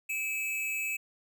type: tone pair together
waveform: square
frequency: 2322 / 2593 Hz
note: D7 / E7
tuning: -20 / -29 cents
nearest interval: major second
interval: 191 cents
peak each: -40 / -32 dBFS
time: 0.09-0.97 s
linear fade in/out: 10 ms
effects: none